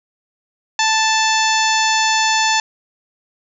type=harmonic tone; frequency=880 Hz; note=A5; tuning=in tune; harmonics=1 / 2 / 3 / 4 / 5 / 6 / 7 / 8; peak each=-17 / -20 / -22 / -23 / -24 / -25 / -25 / -26 dBFS; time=0.79-2.6 s; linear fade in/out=2 ms; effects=none